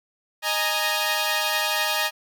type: chord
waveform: 10% pulse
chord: D# suspended fourth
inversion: none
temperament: equal with one note detuned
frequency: 620.1 / 830.6 / 932.3 Hz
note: D#5 / G#5 / A#5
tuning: -6 / 0 / 0 cents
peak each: -18 dBFS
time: 0.42-2.11 s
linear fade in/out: 50 ms
effects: none